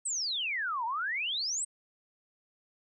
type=exponential two-way sweep; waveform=sine; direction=down then up; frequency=8490 to 880 to 8490 Hz; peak=-30 dBFS; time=0.05-1.65 s; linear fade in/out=10 ms; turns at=0.85 s; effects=none